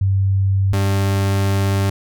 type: tone pair in turn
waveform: sine / 40% pulse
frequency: 97 / 98.3 Hz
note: G2 / G2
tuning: -18 / +5 cents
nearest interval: unison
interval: 23 cents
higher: second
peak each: -13 / -14 dBFS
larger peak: first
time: 0.01-0.73 / 0.73-1.9 s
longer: second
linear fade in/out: 5 ms
effects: none